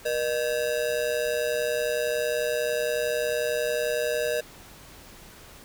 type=ring-modulated tone; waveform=square; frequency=544 Hz; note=C#5; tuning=33 cents flat; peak=-22 dBFS; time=0.05-4.41 s; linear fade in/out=10 ms; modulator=65.5 Hz; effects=pink hiss -48 dBFS RMS until 5.64 s